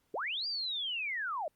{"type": "linear two-way sweep", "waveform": "sine", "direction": "up then down", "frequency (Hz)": [339.8, 4843, 568], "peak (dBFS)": -33, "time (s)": [0.14, 1.48], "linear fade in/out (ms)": 2, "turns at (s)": 0.47, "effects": ["pink hiss -75 dBFS RMS until 1.55 s", "Opus 48 kbps"]}